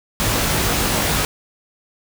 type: noise with comb filter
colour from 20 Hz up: pink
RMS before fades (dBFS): -19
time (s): 0.2-1.25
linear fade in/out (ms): 0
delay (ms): 19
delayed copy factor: +0.75
effects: none